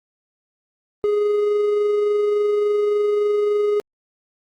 triangle tone with amplitude modulation, 415.3 Hz, G#4, in tune, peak -13 dBFS, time 1.04-3.8 s, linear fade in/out 0 ms, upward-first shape sine, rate 23.5 Hz, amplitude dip 25%, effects Opus 32 kbps

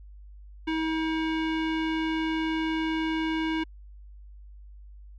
square tone with low-pass filter, 319.3 Hz, D#4, 45 cents sharp, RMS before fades -28 dBFS, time 0.67-3.64 s, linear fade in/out 10 ms, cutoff 2700 Hz, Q 2, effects added 50 Hz sine -44 dBFS peak until 5.18 s

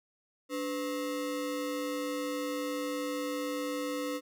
square ring-modulated tone, 396.7 Hz, G4, 21 cents sharp, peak -30 dBFS, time 0.49-4.21 s, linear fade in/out 50 ms, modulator 106 Hz, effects none

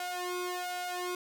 sawtooth tone with flanger, 359.1 Hz, F4, 48 cents sharp, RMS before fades -36 dBFS, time 0-1.15 s, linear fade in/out 2 ms, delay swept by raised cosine 1.3 to 1.95 ms, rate 1.3 Hz, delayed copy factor +0.9, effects none

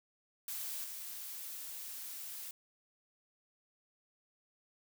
blue noise with level steps, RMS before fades -41 / -45 dBFS, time 0.48-2.51 s, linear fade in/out 2 ms, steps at 0.84 s, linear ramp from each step 2 ms, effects none

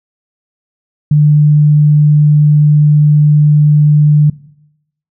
sine tone, 149.2 Hz, D3, 28 cents sharp, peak -4 dBFS, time 1.11-4.3 s, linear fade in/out 5 ms, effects noise-tail reverb RT60 0.8 s tail -20 dB re dry

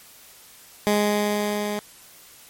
15% pulse tone with level ramp, 207.7 Hz, G#3, in tune, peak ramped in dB -11 to -19 dBFS, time 0.87-1.79 s, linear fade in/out 0 ms, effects white hiss -48 dBFS RMS until 2.49 s + MP3 64 kbps

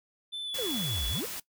triangle tone with pitch glide, 3525 to 3411 Hz, A7 to G#7, +2 to +46 cents, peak -32 dBFS, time 0.32-1.21 s, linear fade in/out 20 ms, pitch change -56 cents, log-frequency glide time 0.43-0.55 s
white noise, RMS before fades -38 dBFS, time 0.54-1.4 s, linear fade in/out 5 ms
triangle exponential two-way sweep, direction down then up, 554.4 to 52.9 to 554.4 Hz, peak -30 dBFS, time 0.58-1.26 s, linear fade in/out 10 ms, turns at 1.08 s
effects noise-tail reverb RT60 0.1 s tail -19 dB re dry

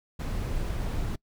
brown noise, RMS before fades -30 dBFS, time 0.19-1.16 s, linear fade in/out 10 ms, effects noise-tail reverb RT60 0.1 s tail -24 dB re dry

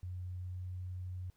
sine tone with pitch glide, 90.6 to 91.18 Hz, F#2 to F#2, -36 to -25 cents, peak -39 dBFS, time 0.03-1.3 s, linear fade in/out 0 ms, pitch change +11 cents, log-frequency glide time 0.37-0.61 s, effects pink hiss -75 dBFS RMS until 1.36 s

